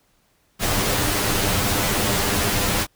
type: noise with comb filter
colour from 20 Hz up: pink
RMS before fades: -21 dBFS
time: 0.59-2.87 s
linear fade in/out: 50 ms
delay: 10 ms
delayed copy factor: +0.6
effects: pink hiss -63 dBFS RMS until 2.95 s